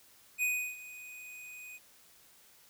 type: tone with ADSR envelope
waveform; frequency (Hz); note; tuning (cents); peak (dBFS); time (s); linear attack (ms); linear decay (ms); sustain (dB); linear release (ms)
square; 2489; D#7; 0; -28; 0.38-1.79; 45; 330; -18; 31
effects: white hiss -61 dBFS RMS until 2.69 s